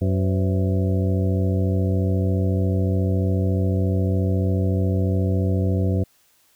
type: harmonic tone with a mistuned harmonic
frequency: 94.1 Hz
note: F#2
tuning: 30 cents sharp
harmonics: 1 / 2 / 3 / 4 / 5 / 6 / 7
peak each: -19 / -25 / -29 / -31 / -31 / -39 / -36 dBFS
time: 0.01-6.04 s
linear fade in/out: 10 ms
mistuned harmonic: 5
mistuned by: +110 cents
effects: white hiss -60 dBFS RMS until 6.55 s